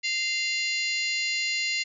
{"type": "harmonic tone with a mistuned harmonic", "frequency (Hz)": 695, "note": "F5", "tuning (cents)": -9, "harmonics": [3, 4, 5, 6, 7, 8, 9, 10], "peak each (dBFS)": [-29, -31, -42, -32, -34, -43, -47, -37], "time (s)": [0.03, 1.84], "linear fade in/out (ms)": 20, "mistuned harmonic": 7, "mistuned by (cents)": -23, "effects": []}